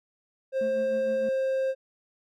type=tone; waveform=triangle; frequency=530 Hz; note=C5; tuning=22 cents sharp; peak=-22 dBFS; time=0.52-1.75 s; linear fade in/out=50 ms
type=tone with tremolo; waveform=triangle; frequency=220 Hz; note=A3; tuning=in tune; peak=-31 dBFS; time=0.61-1.29 s; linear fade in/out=2 ms; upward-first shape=sine; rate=6.5 Hz; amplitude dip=60%
effects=none